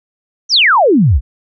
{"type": "exponential sweep", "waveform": "sine", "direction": "down", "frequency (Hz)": [6272, 51.8], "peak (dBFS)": -6, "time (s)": [0.49, 1.21], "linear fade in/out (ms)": 50, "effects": []}